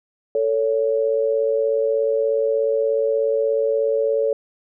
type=tone pair together; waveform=sine; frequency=444.3 / 561 Hz; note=A4 / C#5; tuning=+17 / +21 cents; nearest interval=major third; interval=404 cents; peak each=-19 / -20 dBFS; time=0.35-4.33 s; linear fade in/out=2 ms; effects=none